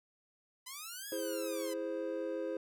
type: linear two-way sweep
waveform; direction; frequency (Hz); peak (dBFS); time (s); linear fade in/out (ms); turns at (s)
5% pulse; up then down; 987.8 to 1685 to 987.8; -32; 0.66-1.74; 10; 1.09
type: chord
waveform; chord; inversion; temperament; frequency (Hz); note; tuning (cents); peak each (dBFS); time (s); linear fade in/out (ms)
triangle; E augmented; none; equal; 329.6 / 415.3 / 523.3; E4 / G#4 / B#4; 0 / 0 / 0; -38 / -40 / -36; 1.12-2.57; 2
effects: none